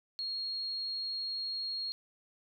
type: tone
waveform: sine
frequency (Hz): 4278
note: C8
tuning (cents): +38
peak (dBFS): -34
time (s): 0.19-1.92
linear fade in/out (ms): 0
effects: none